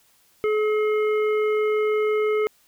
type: harmonic tone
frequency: 427 Hz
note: G#4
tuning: 48 cents sharp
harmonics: 1 / 3 / 5 / 7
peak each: -19 / -31 / -32 / -45 dBFS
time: 0.44-2.47 s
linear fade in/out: 0 ms
effects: white hiss -60 dBFS RMS until 2.67 s